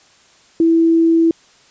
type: tone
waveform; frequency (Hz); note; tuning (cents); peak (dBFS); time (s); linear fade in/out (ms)
sine; 329.6; E4; 0; -9; 0.6-1.31; 2
effects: white hiss -50 dBFS RMS until 1.7 s + resampled to 16000 Hz